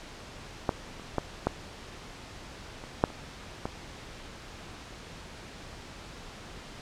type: clicks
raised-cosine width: 1 ms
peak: -10 / -30 / -12 / -10 / -28 / -6 / -29 / -17 dBFS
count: 8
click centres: 0.692 / 0.997 / 1.183 / 1.47 / 2.839 / 3.039 / 3.103 / 3.655 s
effects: pink hiss -45 dBFS RMS until 6.81 s + low-pass 6000 Hz 12 dB/octave